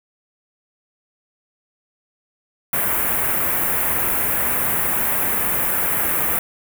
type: band-stop noise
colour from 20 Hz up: white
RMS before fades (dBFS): -20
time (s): 2.73-6.39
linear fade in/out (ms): 2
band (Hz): 2200 to 11000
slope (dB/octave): 24
effects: none